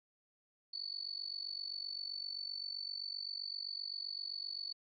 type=tone with amplitude modulation; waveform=sine; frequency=4476 Hz; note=C#8; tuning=16 cents sharp; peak=-36 dBFS; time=0.73-4.73 s; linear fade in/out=10 ms; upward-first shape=sine; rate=47.7 Hz; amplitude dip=90%; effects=none